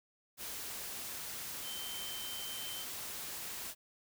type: tone in noise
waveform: sine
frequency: 3100 Hz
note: G7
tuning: 20 cents flat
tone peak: -44 dBFS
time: 1.62-2.86 s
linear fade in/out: 50 ms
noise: white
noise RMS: -43 dBFS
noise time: 0.37-3.75 s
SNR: -4 dB
effects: none

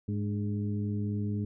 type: harmonic tone with a mistuned harmonic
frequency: 103.83 Hz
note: G#2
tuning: in tune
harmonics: 1 / 2 / 3 / 4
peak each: -31 / -33 / -40 / -44 dBFS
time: 0.08-1.45 s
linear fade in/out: 5 ms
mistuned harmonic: 3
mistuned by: -55 cents
effects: none

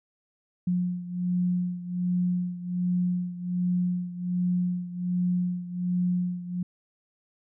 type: beating tone pair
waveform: sine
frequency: 178.5 / 179.8 Hz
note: F3 / F#3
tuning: +38 / -49 cents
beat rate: 1.3 Hz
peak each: -26 / -30 dBFS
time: 0.67-6.63 s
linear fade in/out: 5 ms
effects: none

